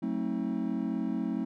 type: chord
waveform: triangle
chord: F# diminished seventh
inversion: none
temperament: just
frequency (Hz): 185 / 222 / 266.4 / 319.7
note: F#3 / A3 / C4 / Eb4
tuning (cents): 0 / +16 / +31 / +47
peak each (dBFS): -34 / -31 / -32 / -34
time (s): 0.02-1.45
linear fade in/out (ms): 10
effects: none